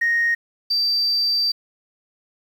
sine tone pair in turn, 1864.7 / 4668 Hz, A#6 / D8, 0 / -11 cents, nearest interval octave + major third, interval 1589 cents, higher second, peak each -15 / -16 dBFS, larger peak first, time 0.01-0.35 / 0.7-1.52 s, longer second, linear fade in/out 10 ms, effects tanh soft clip ceiling -13 dBFS + 8-bit

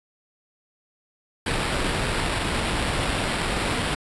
pink noise with sample-and-hold, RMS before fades -25 dBFS, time 1.46-3.95 s, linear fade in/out 5 ms, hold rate 6300 Hz, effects resampled to 24000 Hz

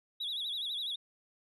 sine tone with vibrato, 3604 Hz, A7, 41 cents sharp, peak -32 dBFS, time 0.2-0.96 s, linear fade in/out 10 ms, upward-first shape sine, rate 12 Hz, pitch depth 150 cents each way, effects tanh soft clip ceiling -32 dBFS

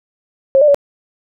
sine tone with pitch steps, 540 / 598 / 568 Hz, C#5 / D5 / C#5, -45 / +31 / +42 cents, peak -6 dBFS, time 0.55-0.745 s, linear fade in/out 0 ms, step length 65 ms, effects none

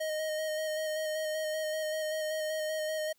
square tone with vibrato, 622.3 Hz, D#5, in tune, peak -32 dBFS, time 0-3.13 s, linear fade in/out 10 ms, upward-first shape square, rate 5.2 Hz, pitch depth 16 cents each way, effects white hiss -71 dBFS RMS until 3.18 s

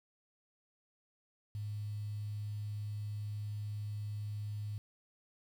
sine tone with quantisation, 104.5 Hz, G#2, 11 cents sharp, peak -37 dBFS, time 1.55-4.78 s, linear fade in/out 0 ms, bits 10, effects none

